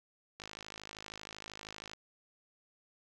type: click train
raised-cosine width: 0.2 ms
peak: -27 dBFS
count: 82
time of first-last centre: 0.4-1.934 s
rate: 52.8 Hz
effects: 10-bit